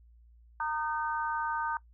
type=harmonic tone; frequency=306.6 Hz; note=D#4; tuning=25 cents flat; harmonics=3 / 4 / 5; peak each=-32 / -36 / -36 dBFS; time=0.6-1.77 s; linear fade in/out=2 ms; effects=noise-tail reverb RT60 0.1 s tail -20 dB re dry + added 58 Hz sine -55 dBFS peak until 1.93 s